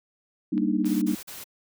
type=chord; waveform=sine; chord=Eb major seventh; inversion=first; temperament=equal; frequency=196 / 233.1 / 293.7 / 311.1 Hz; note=G3 / Bb3 / D4 / Eb4; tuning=0 / 0 / 0 / 0 cents; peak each=-27 dBFS; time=0.52-1.15 s; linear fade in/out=10 ms
type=clicks; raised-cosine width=0.3 ms; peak=-29 dBFS; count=2; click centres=0.579 / 0.846 s
type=noise bursts; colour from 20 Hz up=white; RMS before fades=-40 dBFS; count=3; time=0.85-1.442 s; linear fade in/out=10 ms; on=170 ms; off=41 ms
effects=none